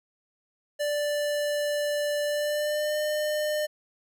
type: tone with pitch glide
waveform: square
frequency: 587.3 to 604.5 Hz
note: D5 to D5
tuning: 0 to +50 cents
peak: -26 dBFS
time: 0.79-3.67 s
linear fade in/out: 20 ms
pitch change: +50 cents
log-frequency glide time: 2.25-2.98 s
effects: none